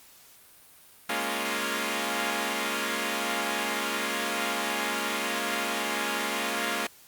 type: chord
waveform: 5% pulse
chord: Bb minor seventh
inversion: third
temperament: equal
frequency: 207.7 / 233.1 / 277.2 / 349.2 Hz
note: Ab3 / Bb3 / Db4 / F4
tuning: 0 / 0 / 0 / 0 cents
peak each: -22 dBFS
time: 1.09-6.87 s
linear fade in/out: 5 ms
effects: white hiss -54 dBFS RMS until 7.07 s + Opus 48 kbps